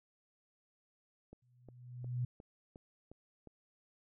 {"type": "click train", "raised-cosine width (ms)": 2, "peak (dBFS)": -39, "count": 7, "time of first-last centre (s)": [1.33, 3.473], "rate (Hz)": 2.8}
{"type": "tone with exponential growth", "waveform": "sine", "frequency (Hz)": 123.47, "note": "B2", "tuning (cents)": 0, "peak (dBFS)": -31, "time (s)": [1.42, 2.25], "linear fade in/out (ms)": 5, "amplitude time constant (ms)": 180}
{"effects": []}